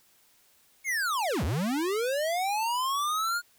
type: linear two-way sweep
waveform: square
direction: down then up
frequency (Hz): 2231 to 64 to 1445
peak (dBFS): -27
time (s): 0.84-3.42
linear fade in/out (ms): 50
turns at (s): 1.44
effects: white hiss -63 dBFS RMS until 3.58 s